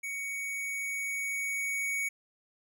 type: tone with level ramp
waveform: square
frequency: 2238 Hz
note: C#7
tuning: 16 cents sharp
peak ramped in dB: -35 to -30 dBFS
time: 0.03-2.09 s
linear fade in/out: 10 ms
effects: none